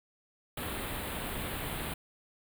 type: band-stop noise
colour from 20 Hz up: pink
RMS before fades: -37 dBFS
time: 0.57-1.94 s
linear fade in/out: 5 ms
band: 4000 to 8600 Hz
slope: 48 dB/octave
effects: none